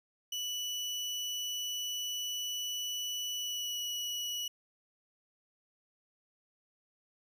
30% pulse tone with pitch glide, 2960 to 2934 Hz, F#7 to F#7, 0 to -15 cents, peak -32 dBFS, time 0.32-4.48 s, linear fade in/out 5 ms, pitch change -15 cents, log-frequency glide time 3.36-3.81 s, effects none

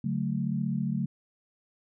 sine chord, D major, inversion none, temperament equal with one note detuned, 143.31 / 185 / 220 Hz, D3 / F#3 / A3, -42 / 0 / 0 cents, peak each -31 dBFS, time 0.04-1.06 s, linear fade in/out 5 ms, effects none

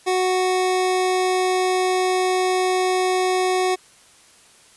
25% pulse tone, 369.6 Hz, F#4, 2 cents flat, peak -14 dBFS, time 0.06-3.76 s, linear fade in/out 20 ms, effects white hiss -51 dBFS RMS until 4.76 s + resampled to 24000 Hz

